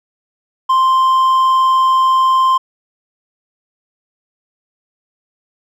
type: tone with hard clipping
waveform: sine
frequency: 1046.5 Hz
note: C6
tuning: in tune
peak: -10 dBFS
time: 0.69-2.58 s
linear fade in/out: 10 ms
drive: 3 dB
effects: none